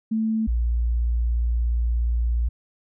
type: tone pair in turn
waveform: sine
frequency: 220.9 / 58.51 Hz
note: A3 / A#1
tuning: +7 / +7 cents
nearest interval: octave + major seventh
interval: 2300 cents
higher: first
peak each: -20 / -19 dBFS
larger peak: second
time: 0.11-0.47 / 0.47-2.49 s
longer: second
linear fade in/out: 10 ms
effects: none

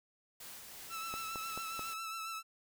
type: noise with tremolo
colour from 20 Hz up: white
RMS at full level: -49 dBFS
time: 0.4-1.94 s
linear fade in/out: 5 ms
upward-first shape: sine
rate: 2.9 Hz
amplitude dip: 25%
type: tone with vibrato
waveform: sawtooth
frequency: 1321 Hz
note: E6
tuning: 3 cents sharp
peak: -36 dBFS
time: 0.89-2.43 s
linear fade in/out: 50 ms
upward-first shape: triangle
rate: 7.3 Hz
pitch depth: 36 cents each way
type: click train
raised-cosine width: 1 ms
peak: -29 dBFS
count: 4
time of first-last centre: 1.14-1.794 s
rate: 4.59 Hz
effects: none

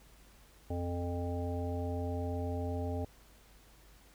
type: harmonic tone with a mistuned harmonic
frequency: 87.2 Hz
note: F2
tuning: 2 cents flat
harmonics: 1 / 3 / 5 / 7 / 9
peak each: -35 / -40 / -42 / -43 / -45 dBFS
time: 0.7-3.05 s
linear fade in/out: 5 ms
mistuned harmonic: 9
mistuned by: +18 cents
effects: added 50 Hz sine -60 dBFS peak until 4.14 s + pink hiss -62 dBFS RMS until 4.14 s

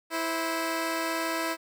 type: tone pair together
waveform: 10% pulse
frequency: 327.6 / 520 Hz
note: E4 / C5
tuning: -11 / -11 cents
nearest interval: minor sixth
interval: 800 cents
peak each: -20 / -28 dBFS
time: 0.1-1.57 s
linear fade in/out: 50 ms
effects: none

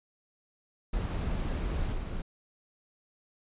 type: noise with level steps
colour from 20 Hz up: brown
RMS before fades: -31 / -35 dBFS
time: 0.93-2.22 s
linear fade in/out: 5 ms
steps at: 1.92 s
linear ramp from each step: 10 ms
effects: resampled to 8000 Hz

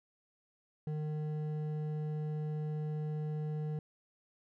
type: tone with hard clipping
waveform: sine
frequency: 152.5 Hz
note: D#3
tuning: 34 cents flat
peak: -36 dBFS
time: 0.87-3.79 s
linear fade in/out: 2 ms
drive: 8 dB
effects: none

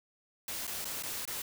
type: noise with dropouts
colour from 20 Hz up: white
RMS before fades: -38 dBFS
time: 0.48-1.42 s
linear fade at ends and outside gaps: 2 ms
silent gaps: 0.669-0.676 / 0.845-0.853 / 1.025-1.034 / 1.253-1.276 s
effects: none

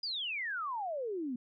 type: exponential sweep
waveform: sine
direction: down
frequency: 4978 to 234.3 Hz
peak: -34 dBFS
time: 0.03-1.36 s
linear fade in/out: 5 ms
effects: none

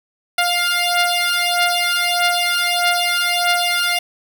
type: beating tone pair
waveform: 10% pulse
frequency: 702 / 703.6 Hz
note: F5 / F5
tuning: +9 / +13 cents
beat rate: 1.6 Hz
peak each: -10 dBFS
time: 0.38-3.99 s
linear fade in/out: 5 ms
effects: none

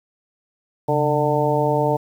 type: harmonic tone with a mistuned harmonic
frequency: 149.2 Hz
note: D3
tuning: 28 cents sharp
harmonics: 1 / 2 / 3 / 4 / 5 / 6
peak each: -23 / -26 / -22 / -22 / -26 / -23 dBFS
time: 0.88-1.97 s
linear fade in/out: 10 ms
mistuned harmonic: 1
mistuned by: -120 cents
effects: 8-bit

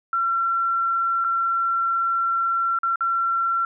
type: tone with dropouts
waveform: sine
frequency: 1359 Hz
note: F6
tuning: 48 cents flat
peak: -19 dBFS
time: 0.13-3.65 s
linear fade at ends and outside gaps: 2 ms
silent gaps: 1.242-1.246 / 2.788-2.832 / 2.958-3.007 s
effects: none

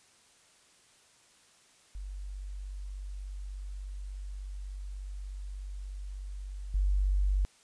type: tone with level steps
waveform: sine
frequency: 48.29 Hz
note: G1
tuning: 25 cents flat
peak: -37 / -24 dBFS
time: 1.95-7.45 s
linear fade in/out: 0 ms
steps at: 6.74 s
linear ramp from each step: 5 ms
effects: white hiss -62 dBFS RMS until 7.63 s + resampled to 22050 Hz

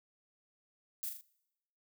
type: noise with echo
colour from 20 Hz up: violet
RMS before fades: -39 dBFS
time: 1.03-1.09 s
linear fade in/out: 0 ms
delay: 40 ms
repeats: 3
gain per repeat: -5 dB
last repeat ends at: 1.21 s
effects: noise-tail reverb RT60 0.9 s tail -23 dB re dry

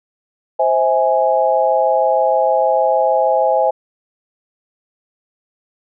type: chord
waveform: sine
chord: C augmented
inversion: none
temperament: equal with one note detuned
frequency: 523.3 / 649.8 / 830.6 Hz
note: C5 / E5 / G#5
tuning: 0 / -25 / 0 cents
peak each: -16 dBFS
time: 0.59-3.71 s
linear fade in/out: 10 ms
effects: none

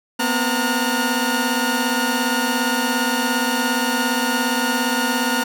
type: tone cluster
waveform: sawtooth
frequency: 240 / 257.3 / 912 / 1437 Hz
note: B3 / C4 / A#5 / F6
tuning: -49 / -29 / -38 / +49 cents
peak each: -20 dBFS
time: 0.19-5.44 s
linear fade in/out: 10 ms
effects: none

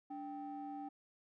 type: ring-modulated tone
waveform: triangle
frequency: 246.9 Hz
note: B3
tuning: in tune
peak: -37 dBFS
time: 0.1-0.89 s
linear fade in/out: 10 ms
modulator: 538 Hz
effects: tanh soft clip ceiling -34 dBFS

